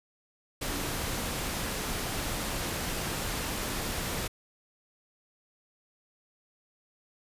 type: tone in noise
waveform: sine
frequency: 288.3 Hz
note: D4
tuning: 32 cents flat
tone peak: -42 dBFS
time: 0.69-0.95 s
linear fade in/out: 10 ms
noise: pink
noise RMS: -33 dBFS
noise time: 0.61-4.28 s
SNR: -12 dB
effects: resampled to 32000 Hz